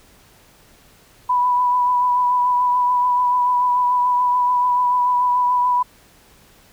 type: tone with vibrato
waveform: sine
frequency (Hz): 987.8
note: B5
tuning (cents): 0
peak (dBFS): -14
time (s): 1.29-5.83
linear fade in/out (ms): 10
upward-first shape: triangle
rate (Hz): 6.9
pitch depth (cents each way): 24
effects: pink hiss -51 dBFS RMS until 6.72 s